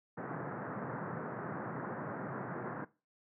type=band-pass noise; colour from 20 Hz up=pink; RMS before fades=-41 dBFS; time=0.17-2.85 s; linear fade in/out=10 ms; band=120 to 1700 Hz; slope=48 dB/octave; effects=noise-tail reverb RT60 0.3 s tail -19 dB re dry